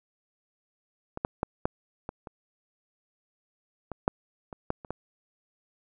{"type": "clicks", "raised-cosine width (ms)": 1, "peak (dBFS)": [-20, -12, -12, -11, -20, -26, -21, -8, -25, -13, -28, -18], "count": 12, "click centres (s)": [1.174, 1.249, 1.431, 1.655, 2.091, 2.272, 3.917, 4.079, 4.528, 4.704, 4.848, 4.906], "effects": []}